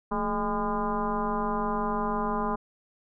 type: tone with frequency modulation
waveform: sine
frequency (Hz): 620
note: D#5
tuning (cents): -6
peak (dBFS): -25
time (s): 0.11-2.56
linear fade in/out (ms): 10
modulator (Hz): 199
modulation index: 2.9
effects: none